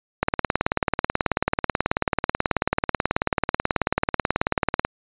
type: click train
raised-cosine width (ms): 0.5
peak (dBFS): -4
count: 86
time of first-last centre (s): 0.23-4.85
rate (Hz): 18.4
effects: resampled to 8000 Hz